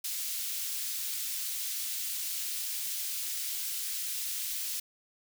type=high-pass noise; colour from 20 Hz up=white; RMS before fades=-35 dBFS; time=0.04-4.8 s; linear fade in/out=5 ms; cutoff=3000 Hz; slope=12 dB/octave; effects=none